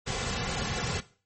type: noise with comb filter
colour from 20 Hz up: pink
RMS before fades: -31 dBFS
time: 0.06-1.01 s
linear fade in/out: 20 ms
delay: 3.2 ms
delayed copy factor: -0.6
effects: noise-tail reverb RT60 0.4 s tail -17 dB re dry + MP3 32 kbps